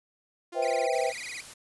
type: tone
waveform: sawtooth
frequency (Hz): 348.7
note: F4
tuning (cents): -3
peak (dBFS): -36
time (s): 0.52-0.87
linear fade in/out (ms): 10
type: chord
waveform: sine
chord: C major seventh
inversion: third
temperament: just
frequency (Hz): 490.5 / 523.3 / 654.1 / 784.9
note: B4 / C5 / E5 / G5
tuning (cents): -12 / 0 / -14 / +2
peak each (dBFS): -30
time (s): 0.54-1.13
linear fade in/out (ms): 50
type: tone with vibrato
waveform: sawtooth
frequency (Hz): 2200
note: C#7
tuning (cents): -14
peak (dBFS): -33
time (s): 0.62-1.41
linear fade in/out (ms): 5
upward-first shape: sine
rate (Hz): 18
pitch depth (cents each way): 230
type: noise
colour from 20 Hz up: white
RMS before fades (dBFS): -45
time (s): 0.92-1.54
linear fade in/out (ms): 10
effects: resampled to 24000 Hz